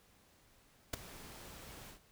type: noise with ADSR envelope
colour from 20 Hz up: pink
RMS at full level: -33 dBFS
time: 0.93-2 s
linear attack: 8 ms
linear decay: 9 ms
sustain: -19 dB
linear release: 110 ms
effects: pink hiss -67 dBFS RMS until 2.11 s